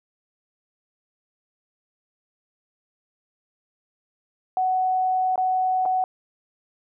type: tone with dropouts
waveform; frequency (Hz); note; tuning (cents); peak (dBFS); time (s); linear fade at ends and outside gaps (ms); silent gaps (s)
sine; 745; F#5; +12; -19; 4.57-6.04; 1; 5.358-5.378 / 5.854-5.859
effects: none